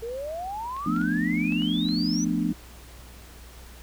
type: exponential sweep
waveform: sine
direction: up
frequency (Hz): 446.5 to 6130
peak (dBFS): -30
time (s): 0.02-2.25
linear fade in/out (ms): 10
type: clicks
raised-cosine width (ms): 0.3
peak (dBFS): -27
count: 6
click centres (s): 0.766 / 0.964 / 1.015 / 1.523 / 1.621 / 1.888
type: chord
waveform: sine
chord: B half-diminished seventh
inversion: second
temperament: equal with one note detuned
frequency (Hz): 174.61 / 220 / 246.9 / 297.2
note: F3 / A3 / B3 / D4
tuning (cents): 0 / 0 / 0 / +21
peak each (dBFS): -28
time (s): 0.86-2.53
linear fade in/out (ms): 5
effects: added 60 Hz sine -45 dBFS peak until 3.82 s + pink hiss -49 dBFS RMS until 3.82 s